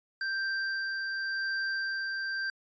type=tone with tremolo; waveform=square; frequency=1571 Hz; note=G6; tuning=3 cents sharp; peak=-30 dBFS; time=0.21-2.5 s; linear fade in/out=2 ms; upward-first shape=sine; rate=0.9 Hz; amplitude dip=25%; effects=resampled to 16000 Hz